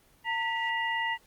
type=tone cluster; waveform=sine; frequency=910 / 1953 / 2825 Hz; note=A#5 / B6 / F7; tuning=-42 / -20 / +19 cents; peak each=-31 / -30 / -37 dBFS; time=0.24-1.18 s; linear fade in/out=50 ms; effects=pink hiss -62 dBFS RMS until 1.26 s + Opus 24 kbps